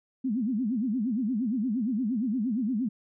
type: tone with vibrato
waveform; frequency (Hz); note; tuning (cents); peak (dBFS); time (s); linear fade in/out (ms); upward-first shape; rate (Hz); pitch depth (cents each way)
sine; 233.1; A#3; 0; -25; 0.24-2.89; 10; sine; 8.6; 250
effects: none